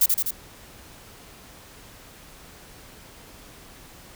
violet noise with echo, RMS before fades -17 dBFS, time 0.01-0.06 s, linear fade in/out 5 ms, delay 83 ms, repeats 3, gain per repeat -3 dB, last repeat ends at 0.309 s, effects pink hiss -47 dBFS RMS until 4.15 s

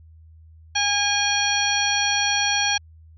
harmonic tone with a mistuned harmonic, 816 Hz, G#5, 31 cents flat, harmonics 1 / 2 / 3 / 4 / 5 / 7, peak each -26 / -26 / -26 / -26 / -26 / -26 dBFS, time 0.75-2.78 s, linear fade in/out 10 ms, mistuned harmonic 5, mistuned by +110 cents, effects added 80 Hz sine -45 dBFS peak until 3.17 s

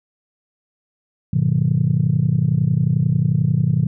sine chord, G# minor seventh, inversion none, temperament just, 103.83 / 124.59 / 155.74 / 186.89 Hz, G#2 / B2 / D#3 / F#3, 0 / +16 / +2 / +18 cents, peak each -23 / -18 / -17 / -23 dBFS, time 1.33-3.87 s, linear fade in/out 5 ms, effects tanh soft clip ceiling -6 dBFS

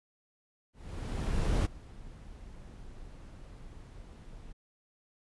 brown noise with ADSR envelope, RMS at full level -26 dBFS, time 0.73-4.53 s, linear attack 920 ms, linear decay 19 ms, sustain -22 dB, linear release 14 ms, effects resampled to 24000 Hz

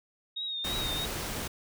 sine tone with vibrato, 3729 Hz, A#7, in tune, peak -32 dBFS, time 0.36-1.06 s, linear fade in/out 10 ms, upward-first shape triangle, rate 3.1 Hz, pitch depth 55 cents each way
pink noise, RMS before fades -35 dBFS, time 0.64-1.48 s, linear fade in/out 10 ms
effects none

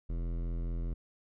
sine tone with hard clipping, 42.35 Hz, E1, 48 cents sharp, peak -34 dBFS, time 0.09-0.94 s, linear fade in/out 10 ms, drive 16 dB, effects none

